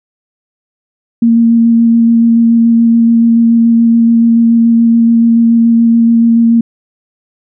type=tone with vibrato; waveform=sine; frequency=231 Hz; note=A#3; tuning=16 cents flat; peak=-4 dBFS; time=1.22-6.61 s; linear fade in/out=5 ms; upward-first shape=square; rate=7 Hz; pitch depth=9 cents each way; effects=none